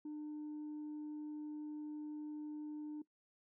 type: tone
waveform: sine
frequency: 301 Hz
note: D4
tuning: 43 cents sharp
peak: -40 dBFS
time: 0.05-3.02 s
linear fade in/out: 5 ms
effects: noise-tail reverb RT60 0.1 s tail -19 dB re dry + tanh soft clip ceiling -41 dBFS